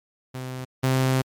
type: tone pair in turn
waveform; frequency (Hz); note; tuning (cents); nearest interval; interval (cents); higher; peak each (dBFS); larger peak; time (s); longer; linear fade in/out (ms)
sawtooth; 128.8 / 130.82; C3 / C3; -27 / 0; unison; 27; second; -27 / -15; second; 0.34-0.65 / 0.83-1.22; second; 10
effects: MP3 96 kbps